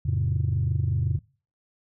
sine chord, F augmented, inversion none, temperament equal with one note detuned, 87.31 / 110 / 135.43 Hz, F2 / A2 / C#3, 0 / 0 / -40 cents, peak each -25 dBFS, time 0.05-1.19 s, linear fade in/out 10 ms, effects noise-tail reverb RT60 0.4 s tail -25 dB re dry + tanh soft clip ceiling -16 dBFS

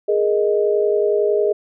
sine chord, Ab suspended second, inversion none, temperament equal, 415.3 / 466.2 / 622.3 Hz, Ab4 / Bb4 / Eb5, 0 / 0 / 0 cents, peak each -16 / -22 / -21 dBFS, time 0.08-1.53 s, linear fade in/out 10 ms, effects none

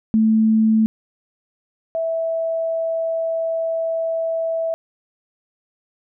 sine tone pair in turn, 220 / 655.5 Hz, A3 / E5, 0 / -10 cents, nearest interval octave + perfect fifth, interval 1890 cents, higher second, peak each -12 / -19 dBFS, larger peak first, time 0.14-0.86 / 1.95-4.74 s, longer second, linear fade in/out 0 ms, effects none

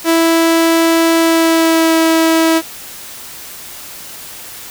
sawtooth tone with pitch glide, 329.6 to 325.1 Hz, E4 to E4, 0 to -24 cents, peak -5 dBFS, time 0.04-2.62 s, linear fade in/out 50 ms, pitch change -24 cents, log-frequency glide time 1.16-1.94 s, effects white hiss -31 dBFS RMS until 4.7 s

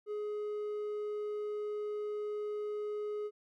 sine tone with hard clipping, 419.2 Hz, G#4, 16 cents sharp, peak -36 dBFS, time 0.06-3.31 s, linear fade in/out 50 ms, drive 3 dB, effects none

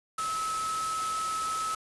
sine tone in noise, 1294 Hz, E6, 32 cents flat, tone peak -29 dBFS, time 0.18-1.75 s, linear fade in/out 5 ms, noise white, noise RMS -37 dBFS, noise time 0.18-1.75 s, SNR +5 dB, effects resampled to 24000 Hz

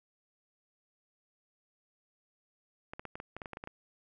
clicks, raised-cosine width 0.5 ms, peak -26 dBFS, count 12, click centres 2.935 / 2.995 / 3.053 / 3.155 / 3.201 / 3.366 / 3.418 / 3.458 / 3.533 / 3.571 / 3.639 / 3.674 s, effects none

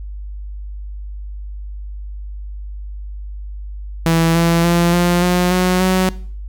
sawtooth tone with pitch steps, 164.9 / 168.27 / 171.7 / 175.21 / 178.79 / 182.44 / 186.17 Hz, E3 / E3 / F3 / F3 / F3 / F#3 / F#3, +1 / +36 / -29 / +6 / +41 / -24 / +11 cents, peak -8 dBFS, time 4.06-6.09 s, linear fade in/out 0 ms, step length 290 ms, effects noise-tail reverb RT60 0.5 s tail -20 dB re dry + added 50 Hz sine -26 dBFS peak until 6.48 s

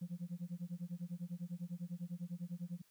sine tone with tremolo, 174.61 Hz, F3, in tune, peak -36 dBFS, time 0.01-2.82 s, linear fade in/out 10 ms, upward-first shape sine, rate 10 Hz, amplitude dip 100%, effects tanh soft clip ceiling -37 dBFS + white hiss -72 dBFS RMS until 2.9 s

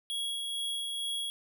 square tone with tremolo, 3322 Hz, G#7, in tune, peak -32 dBFS, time 0.1-1.3 s, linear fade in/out 0 ms, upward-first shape sine, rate 2.2 Hz, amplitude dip 25%, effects none

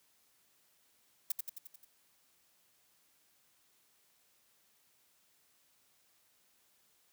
violet noise with echo, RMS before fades -32 dBFS, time 1.3-1.32 s, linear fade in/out 5 ms, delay 88 ms, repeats 6, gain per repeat -4 dB, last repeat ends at 1.848 s, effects white hiss -71 dBFS RMS until 7.12 s + high-pass 60 Hz 12 dB/octave

